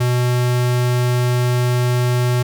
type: tone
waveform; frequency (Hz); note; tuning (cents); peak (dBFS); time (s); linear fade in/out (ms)
square; 123.47; B2; 0; -15; 0-2.43; 10
effects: none